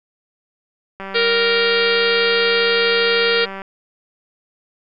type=click train; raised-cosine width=0.5 ms; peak=-16 dBFS; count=509; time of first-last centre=1-3.619 s; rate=194 Hz
type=harmonic tone; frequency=466.2 Hz; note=A#4; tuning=in tune; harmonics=1 / 3 / 4 / 5 / 6 / 7 / 8 / 9 / 10; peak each=-17 / -22 / -23 / -24 / -25 / -25 / -26 / -27 / -27 dBFS; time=1.14-3.46 s; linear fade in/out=20 ms
effects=none